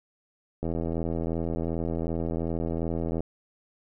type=click train; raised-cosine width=2 ms; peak=-17 dBFS; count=214; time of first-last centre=0.63-3.206 s; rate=82.7 Hz; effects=none